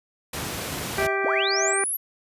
pink noise, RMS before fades -30 dBFS, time 0.33-1.07 s, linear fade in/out 5 ms
triangle tone with tremolo, 648 Hz, E5, 30 cents flat, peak -24 dBFS, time 0.97-1.76 s, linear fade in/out 50 ms, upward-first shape sine, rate 3.3 Hz, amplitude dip 80%
harmonic tone, 392 Hz, G4, in tune, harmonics 1 / 2 / 3 / 4 / 5 / 6, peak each -26 / -31 / -31 / -29 / -31 / -32 dBFS, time 0.98-1.84 s, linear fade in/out 2 ms
sine linear sweep, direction up, 172.2 to 11840 Hz, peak -24 dBFS, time 1.24-1.97 s, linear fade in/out 10 ms
effects high-pass 80 Hz 12 dB/octave + resampled to 32000 Hz

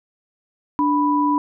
sine tone pair together, 293.7 / 987.8 Hz, D4 / B5, 0 / 0 cents, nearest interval octave + major sixth, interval 2100 cents, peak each -18 dBFS, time 0.79-1.38 s, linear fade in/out 0 ms, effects none

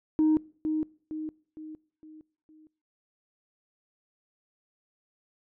sine tone with echo, 311.1 Hz, D#4, in tune, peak -18 dBFS, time 0.19-0.37 s, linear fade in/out 0 ms, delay 460 ms, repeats 5, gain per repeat -7 dB, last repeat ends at 2.67 s, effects noise-tail reverb RT60 0.5 s tail -24 dB re dry + tanh soft clip ceiling -17 dBFS

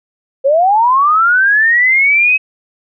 sine linear sweep, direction up, 520 to 2565 Hz, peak -7 dBFS, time 0.44-2.38 s, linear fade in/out 20 ms, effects none

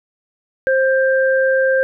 sine tone pair together, 528 / 1582.2 Hz, C5 / G6, +16 / +16 cents, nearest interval octave + perfect fifth, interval 1900 cents, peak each -13 / -18 dBFS, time 0.67-1.83 s, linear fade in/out 0 ms, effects none

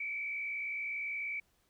sine tone with frequency modulation, 2296 Hz, D7, 40 cents flat, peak -35 dBFS, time 0-1.4 s, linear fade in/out 5 ms, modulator 58.6 Hz, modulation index 1, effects pink hiss -73 dBFS RMS until 1.69 s

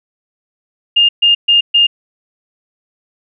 sine tone bursts, 2822 Hz, F7, 17 cents sharp, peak -6 dBFS, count 4, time 0.96-1.87 s, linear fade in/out 10 ms, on 130 ms, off 130 ms, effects none

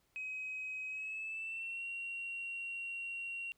sine tone with pitch glide, 2534 to 2747 Hz, D#7 to F7, +31 to -29 cents, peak -38 dBFS, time 0.16-3.52 s, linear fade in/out 0 ms, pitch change +140 cents, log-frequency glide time 0.88-1.85 s, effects tanh soft clip ceiling -35 dBFS + pink hiss -75 dBFS RMS until 3.57 s

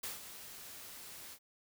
white noise with ADSR envelope, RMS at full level -40 dBFS, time 0.03-1.39 s, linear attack 8 ms, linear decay 150 ms, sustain -10 dB, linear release 64 ms, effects none

